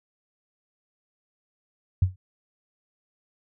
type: tone with exponential decay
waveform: sine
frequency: 92.5 Hz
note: F#2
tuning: in tune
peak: -13 dBFS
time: 2.02-2.16 s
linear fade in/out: 5 ms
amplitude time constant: 29 ms
effects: none